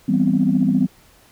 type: chord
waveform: sine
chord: C major seventh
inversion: first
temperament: equal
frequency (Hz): 164.81 / 196 / 246.9 / 261.6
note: E3 / G3 / B3 / C4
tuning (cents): 0 / 0 / 0 / 0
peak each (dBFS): -22 / -18 / -19 / -19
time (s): 0.08-0.87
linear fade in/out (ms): 10
effects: tanh soft clip ceiling -5 dBFS + pink hiss -52 dBFS RMS until 1.31 s